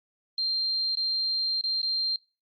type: tone with dropouts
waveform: sine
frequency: 4174 Hz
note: C8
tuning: 5 cents flat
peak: -25 dBFS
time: 0.38-2.16 s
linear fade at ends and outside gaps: 2 ms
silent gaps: 0.953-0.971 / 1.612-1.638 / 1.817-1.829 s
effects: noise-tail reverb RT60 0.3 s tail -22 dB re dry + Opus 48 kbps